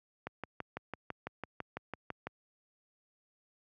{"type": "click train", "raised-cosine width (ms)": 0.5, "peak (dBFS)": -23, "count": 13, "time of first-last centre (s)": [0.27, 2.27], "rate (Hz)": 6, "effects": ["high-pass 80 Hz 12 dB/octave"]}